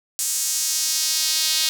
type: tone with high-pass filter sweep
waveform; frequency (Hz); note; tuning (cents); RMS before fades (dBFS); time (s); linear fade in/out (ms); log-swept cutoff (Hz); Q
sawtooth; 314.8; D#4; +20; -22; 0.19-1.69; 0; 7500 to 4000; 1.8
effects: none